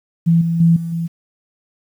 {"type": "tone with level steps", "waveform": "sine", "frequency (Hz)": 167.1, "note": "E3", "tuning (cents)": 24, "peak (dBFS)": [-9, -15, -8, -21, -18], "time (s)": [0.26, 1.08], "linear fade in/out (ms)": 20, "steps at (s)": [0.41, 0.6, 0.76, 0.92], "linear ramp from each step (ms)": 5, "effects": ["8-bit"]}